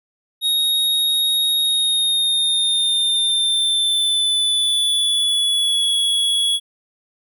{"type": "tone with pitch glide", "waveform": "square", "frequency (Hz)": [3751, 3361], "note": ["A#7", "G#7"], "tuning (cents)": [10, 20], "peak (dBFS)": -16, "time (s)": [0.41, 6.6], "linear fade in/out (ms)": 50, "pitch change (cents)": -190, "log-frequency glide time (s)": [1.6, 5.95], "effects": []}